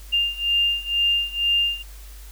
sine beating tone pair, 2800 / 2802.1 Hz, F7 / F7, +4 / +5 cents, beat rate 2.1 Hz, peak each -21 / -23 dBFS, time 0.12-1.83 s, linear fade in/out 20 ms, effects added 50 Hz sine -38 dBFS peak until 2.31 s + white hiss -48 dBFS RMS until 2.31 s

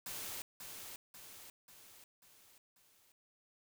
white noise with echo, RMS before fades -44 dBFS, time 0.06-0.42 s, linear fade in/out 2 ms, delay 540 ms, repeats 5, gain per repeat -5 dB, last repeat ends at 3.12 s, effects none

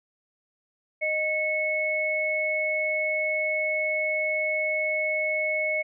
sine tone pair together, 618.7 / 2199 Hz, D#5 / C#7, -10 / -14 cents, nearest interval octave + minor seventh, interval 2196 cents, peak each -28 / -25 dBFS, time 1.01-5.83 s, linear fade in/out 20 ms, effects none

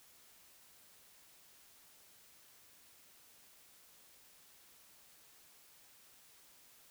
silence, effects white hiss -63 dBFS RMS until 6.9 s

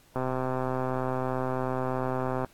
click train, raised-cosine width 1 ms, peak -16 dBFS, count 296, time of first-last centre 0.16-2.447 s, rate 129 Hz, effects pink hiss -60 dBFS RMS until 2.53 s + AAC 64 kbps

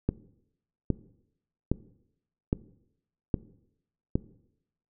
click train, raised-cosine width 3 ms, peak -11 dBFS, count 6, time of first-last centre 0.09-4.155 s, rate 1.23 Hz, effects noise-tail reverb RT60 0.8 s tail -19 dB re dry

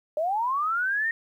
sine linear sweep, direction up, 587.3 to 1864.7 Hz, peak -23 dBFS, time 0.17-1.11 s, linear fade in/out 2 ms, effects 10-bit

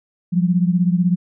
sine beating tone pair, 174.61 / 190.61 Hz, F3 / G3, 0 / -48 cents, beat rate 16 Hz, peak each -15 / -19 dBFS, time 0.32-1.16 s, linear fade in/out 20 ms, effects none

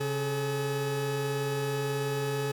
40% pulse tone pair together, 136.7 / 428.5 Hz, C#3 / A4, -24 / -46 cents, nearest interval octave + minor sixth, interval 1978 cents, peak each -31 / -30 dBFS, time 0-2.52 s, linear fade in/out 10 ms, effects none

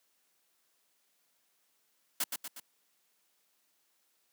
white noise with echo, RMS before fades -31 dBFS, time 2.2-2.24 s, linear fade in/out 5 ms, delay 120 ms, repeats 3, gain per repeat -5 dB, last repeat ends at 2.6 s, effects white hiss -74 dBFS RMS until 4.32 s + high-pass 200 Hz 12 dB/octave

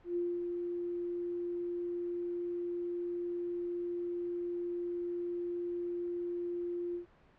sine tone with ADSR envelope, 349.2 Hz, F4, in tune, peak -30 dBFS, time 0.04-7.06 s, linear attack 120 ms, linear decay 240 ms, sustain -4 dB, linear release 110 ms, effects pink hiss -63 dBFS RMS until 7.38 s + low-pass 2000 Hz 12 dB/octave

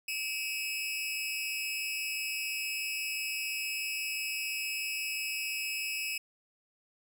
sawtooth tone with amplitude modulation, 2578 Hz, E7, 39 cents flat, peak -26 dBFS, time 0.08-6.18 s, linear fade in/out 5 ms, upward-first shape sine, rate 245 Hz, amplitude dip 80%, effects none

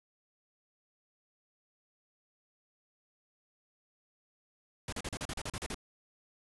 pink noise bursts, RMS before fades -38 dBFS, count 11, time 4.88-5.745 s, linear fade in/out 2 ms, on 45 ms, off 37 ms, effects resampled to 24000 Hz

